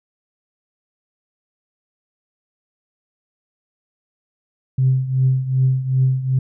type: tone with tremolo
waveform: sine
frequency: 130.81 Hz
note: C3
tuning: in tune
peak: -10 dBFS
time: 4.78-6.39 s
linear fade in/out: 5 ms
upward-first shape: triangle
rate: 2.6 Hz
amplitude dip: 80%
effects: tanh soft clip ceiling -7 dBFS